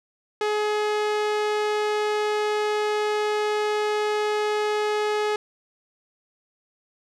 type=tone with low-pass filter; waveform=sawtooth; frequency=422 Hz; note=G#4; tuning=28 cents sharp; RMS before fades=-24 dBFS; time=0.41-5.36 s; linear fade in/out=2 ms; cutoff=5800 Hz; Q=0.51; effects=none